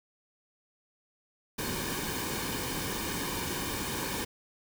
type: noise with comb filter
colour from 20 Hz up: pink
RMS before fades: -34 dBFS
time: 1.58-4.25 s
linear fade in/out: 10 ms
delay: 1.5 ms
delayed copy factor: -0.65
effects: none